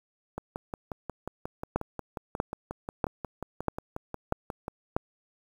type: two click trains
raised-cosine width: 1 ms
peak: -11 / -20 dBFS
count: 6 / 25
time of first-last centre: 1.76-4.965 / 0.38-4.681 s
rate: 1.56 / 5.58 Hz
effects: 8-bit